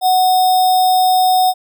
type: tone with sample-and-hold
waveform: sine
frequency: 740 Hz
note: F#5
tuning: in tune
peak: -9 dBFS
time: 0.01-1.54 s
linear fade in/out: 50 ms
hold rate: 4410 Hz
effects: none